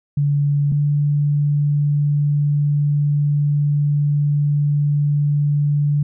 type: tone pair in turn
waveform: sine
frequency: 143.9 / 145.82 Hz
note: D3 / D3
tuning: -35 / -12 cents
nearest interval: unison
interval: 23 cents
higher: second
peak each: -14 dBFS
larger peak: neither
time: 0.17-0.72 / 0.72-6.03 s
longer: second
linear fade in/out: 5 ms
effects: none